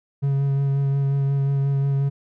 triangle tone with vibrato, 138.59 Hz, C#3, in tune, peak -16 dBFS, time 0.22-2.1 s, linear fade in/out 20 ms, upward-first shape sine, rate 5.6 Hz, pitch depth 15 cents each way, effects none

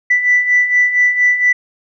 sine beating tone pair, 1975.5 / 1979.8 Hz, B6 / B6, 0 / +4 cents, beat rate 4.3 Hz, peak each -16 / -10 dBFS, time 0.1-1.53 s, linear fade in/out 10 ms, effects tanh soft clip ceiling -3 dBFS

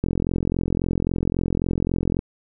click train, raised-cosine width 3 ms, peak -9 dBFS, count 95, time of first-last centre 0.04-2.191 s, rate 43.7 Hz, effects none

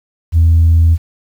sine tone, 82.41 Hz, E2, in tune, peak -4 dBFS, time 0.32-0.98 s, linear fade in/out 50 ms, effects tanh soft clip ceiling -3 dBFS + 7-bit

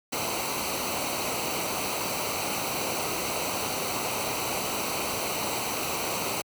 pink noise with comb filter, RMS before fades -30 dBFS, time 0.12-6.42 s, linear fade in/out 10 ms, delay 0.58 ms, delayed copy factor -0.7, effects high-pass 80 Hz 12 dB/octave

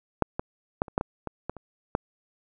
clicks, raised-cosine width 1 ms, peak -6 / -14 / -9 / -27 / -9 / -14 / -18 / -16 / -27 / -9 dBFS, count 10, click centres 0.223 / 0.395 / 0.819 / 0.882 / 0.979 / 1.011 / 1.273 / 1.496 / 1.567 / 1.951 s, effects none

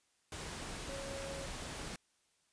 sine tone in noise, 549 Hz, C#5, 17 cents flat, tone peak -44 dBFS, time 0.89-1.46 s, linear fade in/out 2 ms, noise pink, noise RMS -44 dBFS, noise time 0.32-1.96 s, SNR -3 dB, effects white hiss -75 dBFS RMS until 2.52 s + resampled to 22050 Hz

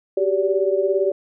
sine tone cluster, 380.5 / 398.1 / 576 Hz, F#4 / G4 / D5, +48 / +27 / -34 cents, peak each -21 dBFS, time 0.17-1.12 s, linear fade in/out 5 ms, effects none

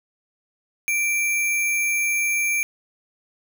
sine tone with sample-and-hold, 2347 Hz, D7, 2 cents flat, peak -19 dBFS, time 0.88-2.63 s, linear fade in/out 0 ms, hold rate 8820 Hz, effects none

